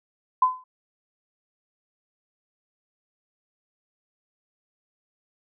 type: tone with exponential decay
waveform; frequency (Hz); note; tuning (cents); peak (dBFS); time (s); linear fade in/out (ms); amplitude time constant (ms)
sine; 1018; C6; -48; -12; 0.42-0.64; 5; 47
effects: none